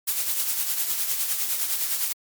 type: noise with tremolo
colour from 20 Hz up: blue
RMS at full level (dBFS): -23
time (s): 0.07-2.13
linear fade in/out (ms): 10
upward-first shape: triangle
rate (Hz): 9.8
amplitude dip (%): 55
effects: MP3 96 kbps